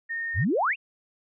sine tone, 1837 Hz, A#6, 26 cents flat, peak -28 dBFS, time 0.09-0.45 s, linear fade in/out 20 ms
sine exponential sweep, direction up, 69.3 to 2893 Hz, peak -21 dBFS, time 0.34-0.76 s, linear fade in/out 50 ms
effects none

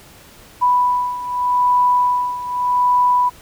sine beating tone pair, 987.8 / 988.63 Hz, B5 / B5, 0 / +2 cents, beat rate 0.83 Hz, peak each -15 / -19 dBFS, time 0.61-3.3 s, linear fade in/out 20 ms, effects pink hiss -44 dBFS RMS until 3.41 s

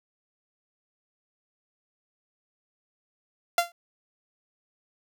sawtooth tone with exponential decay, 690 Hz, F5, 21 cents flat, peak -12 dBFS, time 3.58-3.72 s, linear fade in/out 2 ms, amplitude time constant 29 ms, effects none

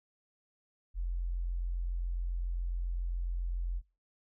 sine tone, 43.65 Hz, F1, in tune, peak -31 dBFS, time 0.94-3.82 s, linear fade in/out 50 ms, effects noise-tail reverb RT60 0.3 s tail -24 dB re dry

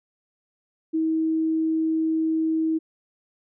sine tone, 320 Hz, D#4, 49 cents sharp, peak -20 dBFS, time 0.93-2.79 s, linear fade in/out 20 ms, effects none

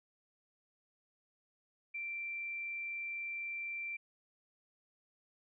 sine tone, 2352 Hz, D7, 2 cents sharp, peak -38 dBFS, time 1.94-3.97 s, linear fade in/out 10 ms, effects none

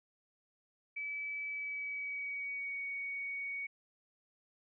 sine tone with pitch glide, 2298 to 2238 Hz, D7 to C#7, -38 to +16 cents, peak -37 dBFS, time 0.96-3.67 s, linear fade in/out 10 ms, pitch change -46 cents, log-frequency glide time 1.47-2.81 s, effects none

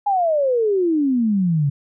sine exponential sweep, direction down, 835 to 136.8 Hz, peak -15 dBFS, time 0.06-1.7 s, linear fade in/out 10 ms, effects none

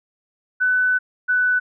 sine tone pair in turn, 1500 / 1493.3 Hz, F#6 / F#6, +23 / +16 cents, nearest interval unison, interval 7 cents, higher first, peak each -15 dBFS, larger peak neither, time 0.6-0.99 / 1.28-1.6 s, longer first, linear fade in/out 20 ms, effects none

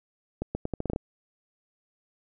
accelerating click train, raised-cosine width 2 ms, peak -16 dBFS, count 9, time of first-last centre 0.42-0.961 s, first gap 130 ms, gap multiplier 0.8, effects none

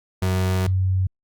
35% pulse / sine tone pair in turn, 93.1 / 93.75 Hz, F#2 / F#2, +11 / +23 cents, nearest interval unison, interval 12 cents, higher second, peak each -17 dBFS, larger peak neither, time 0.22-0.67 / 0.67-1.07 s, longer first, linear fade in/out 5 ms, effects Opus 48 kbps

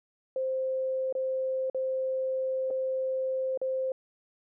sine tone with dropouts, 523.3 Hz, C5, in tune, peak -27 dBFS, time 0.36-3.92 s, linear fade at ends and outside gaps 2 ms, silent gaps 1.126-1.151 / 1.699-1.746 / 2.704-2.708 / 3.575-3.615 s, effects none

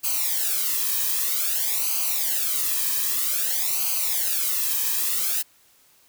blue noise with flanger, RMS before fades -24 dBFS, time 0.03-5.43 s, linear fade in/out 20 ms, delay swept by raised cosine 0.55 to 1.44 ms, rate 0.52 Hz, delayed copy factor -0.95, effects white hiss -58 dBFS RMS until 6.08 s

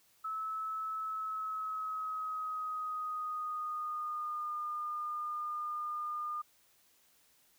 sine tone with pitch glide, 1300 to 1212.9 Hz, E6 to D#6, -24 to -45 cents, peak -35 dBFS, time 0.24-6.42 s, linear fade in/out 10 ms, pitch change -121 cents, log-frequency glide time 1.01-4.54 s, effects white hiss -68 dBFS RMS until 7.58 s

